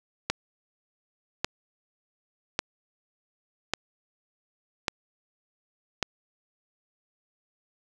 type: click train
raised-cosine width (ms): 0.2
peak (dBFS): -7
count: 6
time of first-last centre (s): 0.3-6.027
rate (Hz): 0.873
effects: none